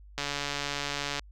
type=click train; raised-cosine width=0.2 ms; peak=-14 dBFS; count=146; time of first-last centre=0.18-1.194 s; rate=143 Hz; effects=added 50 Hz sine -48 dBFS peak until 1.31 s